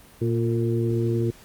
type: harmonic tone with a mistuned harmonic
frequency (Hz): 116.54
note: A#2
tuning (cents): 0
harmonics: 1 / 2 / 3 / 4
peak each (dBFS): -23 / -29 / -25 / -32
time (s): 0.21-1.31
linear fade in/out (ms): 10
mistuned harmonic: 4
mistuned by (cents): -38
effects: pink hiss -50 dBFS RMS until 1.44 s + Opus 32 kbps